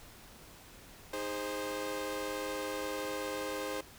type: chord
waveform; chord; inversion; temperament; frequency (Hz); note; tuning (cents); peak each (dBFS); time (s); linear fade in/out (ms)
sawtooth; Ab major; second; equal with one note detuned; 311.1 / 407.9 / 523.3; Eb4 / Ab4 / C5; 0 / -31 / 0; -38 / -37 / -34; 1.13-3.81; 5
effects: pink hiss -54 dBFS RMS until 3.98 s